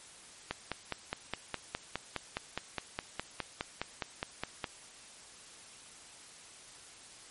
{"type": "click train", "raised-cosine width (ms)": 0.3, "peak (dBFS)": -17, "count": 21, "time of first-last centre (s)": [0.51, 4.642], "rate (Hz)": 4.84, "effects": ["white hiss -53 dBFS RMS until 7.3 s", "MP3 48 kbps"]}